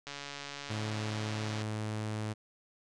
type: click train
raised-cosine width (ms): 0.2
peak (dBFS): -24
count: 221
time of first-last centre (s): 0.07-1.619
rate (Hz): 142
type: tone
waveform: sawtooth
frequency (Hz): 107.8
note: A2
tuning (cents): -35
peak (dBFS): -30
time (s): 0.69-2.34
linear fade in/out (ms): 20
effects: resampled to 22050 Hz